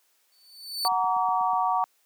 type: tone with exponential growth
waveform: 40% pulse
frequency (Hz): 4509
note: C#8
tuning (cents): +29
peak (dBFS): -22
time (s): 0.32-0.88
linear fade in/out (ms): 2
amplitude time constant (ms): 120
type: chord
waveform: sine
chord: Gb augmented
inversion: none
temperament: equal with one note detuned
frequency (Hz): 740 / 932.3 / 1144.5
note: Gb5 / Bb5 / D6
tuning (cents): 0 / 0 / -45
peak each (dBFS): -25 / -26 / -27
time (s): 0.85-1.84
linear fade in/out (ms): 0
type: click train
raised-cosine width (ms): 5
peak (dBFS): -25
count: 6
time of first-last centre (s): 0.92-1.533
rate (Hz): 8.15
effects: white hiss -67 dBFS RMS until 2.05 s + high-pass 400 Hz 12 dB/octave